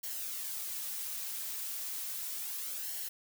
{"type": "noise with flanger", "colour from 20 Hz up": "blue", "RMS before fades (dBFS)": -39, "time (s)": [0.03, 3.09], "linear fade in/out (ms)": 10, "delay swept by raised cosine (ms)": [0.81, 4.21], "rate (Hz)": 0.34, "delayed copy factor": -0.5, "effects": []}